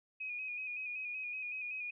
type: tone with vibrato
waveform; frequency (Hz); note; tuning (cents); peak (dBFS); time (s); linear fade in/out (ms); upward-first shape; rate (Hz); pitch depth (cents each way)
sine; 2489; D#7; 0; -38; 0.2-1.91; 10; square; 5.3; 33
effects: none